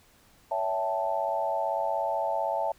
sine chord, A dominant seventh, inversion first, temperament equal with one note detuned, 561.8 / 659.3 / 784 / 880 Hz, C#5 / E5 / G5 / A5, +23 / 0 / 0 / 0 cents, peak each -33 / -30 / -34 / -30 dBFS, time 0.51-2.72 s, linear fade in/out 5 ms, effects pink hiss -60 dBFS RMS until 2.78 s

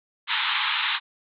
white band-pass noise, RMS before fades -25 dBFS, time 0.27-1 s, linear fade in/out 50 ms, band 850 to 3900 Hz, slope 96 dB/octave, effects none

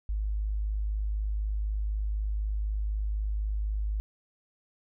sine tone, 52 Hz, G#1, 3 cents sharp, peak -27 dBFS, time 0.09-4 s, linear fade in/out 0 ms, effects none

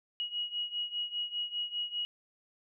sine beating tone pair, 2900 / 2905 Hz, F#7 / F#7, -35 / -32 cents, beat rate 5 Hz, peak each -35 / -38 dBFS, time 0.2-2.05 s, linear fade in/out 0 ms, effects none

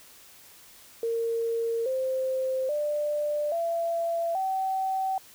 sine tone with pitch steps, 460 / 522.3 / 593.1 / 673.5 / 764.7 Hz, A#4 / C5 / D5 / E5 / G5, -23 / -3 / +17 / +37 / -43 cents, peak -25 dBFS, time 1.03-5.18 s, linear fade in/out 2 ms, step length 830 ms, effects white hiss -52 dBFS RMS until 5.34 s

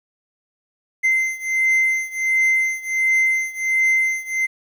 triangle beating tone pair, 2074 / 2075.4 Hz, C7 / C7, -16 / -15 cents, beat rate 1.4 Hz, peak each -17 / -19 dBFS, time 1.03-4.47 s, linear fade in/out 20 ms, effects 9-bit

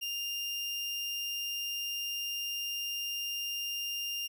30% pulse tone, 2800 Hz, F7, 4 cents sharp, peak -31 dBFS, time 0.01-4.28 s, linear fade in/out 20 ms, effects none

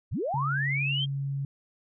sine linear sweep, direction up, 48 to 3238 Hz, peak -27 dBFS, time 0.11-1.06 s, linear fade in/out 20 ms
sine tone, 138.59 Hz, C#3, in tune, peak -28 dBFS, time 0.34-1.45 s, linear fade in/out 2 ms
effects none

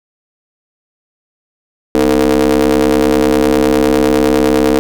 30% pulse ring-modulated tone, 69.8 Hz, C#2, 13 cents sharp, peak -3 dBFS, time 1.95-4.79 s, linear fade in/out 0 ms, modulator 379 Hz, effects none

